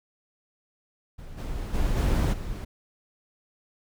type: noise with level steps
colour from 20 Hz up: brown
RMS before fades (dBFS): -41 / -32 / -25 / -22 / -33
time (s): 1.18-2.65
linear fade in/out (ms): 10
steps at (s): 1.37 / 1.73 / 1.96 / 2.32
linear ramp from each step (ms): 20
effects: none